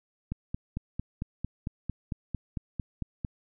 click train, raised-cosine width 5 ms, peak -19 dBFS, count 14, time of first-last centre 0.32-3.248 s, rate 4.44 Hz, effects none

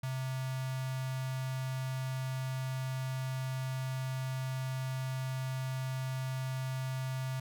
square tone with notch filter, 130.81 Hz, C3, in tune, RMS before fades -36 dBFS, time 0.03-7.4 s, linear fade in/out 5 ms, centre 400 Hz, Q 1.3, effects none

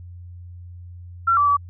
sine tone with pitch steps, 1359 / 1159 / 1146 Hz, F6 / D6 / D6, -48 / -23 / -43 cents, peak -14 dBFS, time 1.27-1.57 s, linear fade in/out 10 ms, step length 100 ms, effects added 88 Hz sine -36 dBFS peak until 1.69 s

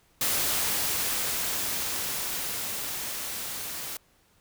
white noise with level ramp, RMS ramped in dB -26 to -36 dBFS, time 0.21-3.97 s, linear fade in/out 2 ms, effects pink hiss -64 dBFS RMS until 4.4 s

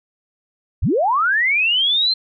sine linear sweep, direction up, 36.71 to 4186 Hz, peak -14 dBFS, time 0.82-2.14 s, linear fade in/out 10 ms, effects none

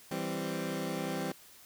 20% pulse chord, C major, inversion first, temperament equal, 164.81 / 196 / 261.6 Hz, E3 / G3 / C4, 0 / 0 / 0 cents, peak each -33 dBFS, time 0.11-1.32 s, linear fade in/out 5 ms, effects white hiss -56 dBFS RMS until 1.65 s

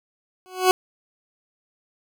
20% pulse tone with exponential growth, 370 Hz, F#4, in tune, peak -5 dBFS, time 0.46-0.71 s, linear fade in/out 0 ms, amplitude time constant 54 ms, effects none

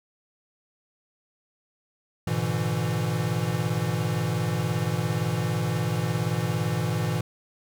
square chord, E dominant seventh, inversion first, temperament equal with one note detuned, 103.83 / 121.07 / 146.83 / 164.81 Hz, G#2 / B2 / D3 / E3, 0 / -34 / 0 / 0 cents, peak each -32 / -29 / -34 / -29 dBFS, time 2.27-7.21 s, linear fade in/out 5 ms, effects none

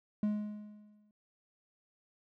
triangle tone with exponential decay, 209.8 Hz, G#3, 18 cents sharp, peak -25 dBFS, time 0.23-1.11 s, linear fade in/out 2 ms, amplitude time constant 190 ms, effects none

